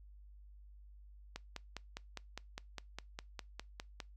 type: click train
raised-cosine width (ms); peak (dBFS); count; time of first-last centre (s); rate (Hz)
0.2; -25; 14; 1.36-4.002; 4.92
effects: noise-tail reverb RT60 0.2 s tail -23 dB re dry + added 50 Hz sine -54 dBFS peak until 4.16 s